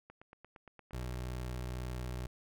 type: click train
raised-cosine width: 0.5 ms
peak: -37 dBFS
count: 10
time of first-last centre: 0.1-1.139 s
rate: 8.66 Hz
type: tone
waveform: 25% pulse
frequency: 62 Hz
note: B1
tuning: 7 cents sharp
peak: -34 dBFS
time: 0.93-2.27 s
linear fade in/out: 5 ms
effects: none